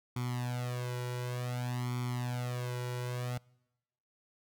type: tone with flanger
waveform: sawtooth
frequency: 123.47 Hz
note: B2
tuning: in tune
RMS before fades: -36 dBFS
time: 0.16-3.38 s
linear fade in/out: 5 ms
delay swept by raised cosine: 0.89 to 2.09 ms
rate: 0.55 Hz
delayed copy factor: +0.9
effects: noise-tail reverb RT60 1.0 s tail -26 dB re dry